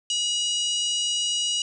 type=harmonic tone with a mistuned harmonic; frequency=968 Hz; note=B5; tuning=35 cents flat; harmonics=3 / 4 / 5 / 6 / 7 / 8; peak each=-24 / -36 / -36 / -33 / -35 / -33 dBFS; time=0.1-1.62 s; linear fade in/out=2 ms; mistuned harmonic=8; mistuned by=+73 cents; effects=none